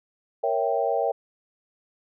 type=chord; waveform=sine; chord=A# diminished seventh; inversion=none; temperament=equal; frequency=466.2 / 554.4 / 659.3 / 784 Hz; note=A#4 / C#5 / E5 / G5; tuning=0 / 0 / 0 / 0 cents; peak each=-27 dBFS; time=0.43-1.12 s; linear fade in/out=10 ms; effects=none